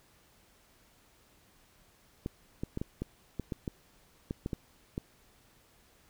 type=clicks; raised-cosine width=3 ms; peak=-21 dBFS; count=12; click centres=2.261 / 2.635 / 2.774 / 2.815 / 3.02 / 3.397 / 3.522 / 3.678 / 4.309 / 4.461 / 4.532 / 4.979 s; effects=pink hiss -64 dBFS RMS until 6.09 s